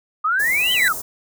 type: exponential two-way sweep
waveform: sine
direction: up then down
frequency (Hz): 1206 to 3147 to 1206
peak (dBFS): -16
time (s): 0.24-0.93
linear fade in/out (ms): 10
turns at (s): 0.73
type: tone with exponential growth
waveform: 35% pulse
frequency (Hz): 1975.5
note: B6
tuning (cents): 0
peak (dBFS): -14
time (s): 0.32-0.88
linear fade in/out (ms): 1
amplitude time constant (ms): 120
type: band-stop noise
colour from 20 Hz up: white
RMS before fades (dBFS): -29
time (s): 0.39-1.02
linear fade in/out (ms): 10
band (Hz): 1100 to 6200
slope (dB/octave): 24
effects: none